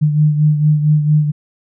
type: beating tone pair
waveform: sine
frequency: 150.6 / 155 Hz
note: D3 / D#3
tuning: +44 / -6 cents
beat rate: 4.4 Hz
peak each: -10 / -18 dBFS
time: 0.01-1.32 s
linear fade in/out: 20 ms
effects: none